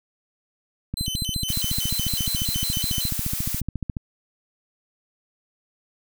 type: click train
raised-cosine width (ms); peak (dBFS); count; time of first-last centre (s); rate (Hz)
5; -15; 44; 0.94-3.968; 14.2
type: tone with vibrato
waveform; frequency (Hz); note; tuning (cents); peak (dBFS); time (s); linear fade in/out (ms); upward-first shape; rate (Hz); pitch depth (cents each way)
sawtooth; 3520; A7; 0; -24; 0.97-3.09; 2; square; 5.4; 250
type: noise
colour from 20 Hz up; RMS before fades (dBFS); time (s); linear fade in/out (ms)
blue; -29; 1.48-3.61; 10
effects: none